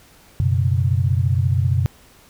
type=chord; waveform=sine; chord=F# suspended fourth; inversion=none; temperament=equal; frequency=92.5 / 123.47 / 138.59 Hz; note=F#2 / B2 / C#3; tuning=0 / 0 / 0 cents; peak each=-18 / -19 / -23 dBFS; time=0.4-1.86 s; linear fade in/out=0 ms; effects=pink hiss -50 dBFS RMS until 2.29 s